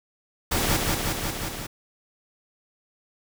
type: noise with echo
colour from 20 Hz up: pink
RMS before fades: -24 dBFS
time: 0.51-0.77 s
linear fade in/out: 10 ms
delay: 180 ms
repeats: 5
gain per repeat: -2 dB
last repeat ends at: 1.67 s
effects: none